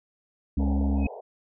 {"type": "harmonic tone", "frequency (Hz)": 69.4, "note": "C#2", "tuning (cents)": 3, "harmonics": [1, 3, 4], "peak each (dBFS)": [-23, -28, -29], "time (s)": [0.57, 1.07], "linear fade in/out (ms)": 5}
{"type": "band-pass noise", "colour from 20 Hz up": "pink", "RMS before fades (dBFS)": -40, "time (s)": [0.59, 1.21], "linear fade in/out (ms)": 10, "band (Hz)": [420, 900], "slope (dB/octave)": 96}
{"type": "tone with exponential growth", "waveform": "sine", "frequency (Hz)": 2531, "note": "D#7", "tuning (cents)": 29, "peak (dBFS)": -32, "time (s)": [0.96, 1.07], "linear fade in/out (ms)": 5, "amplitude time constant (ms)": 23}
{"effects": []}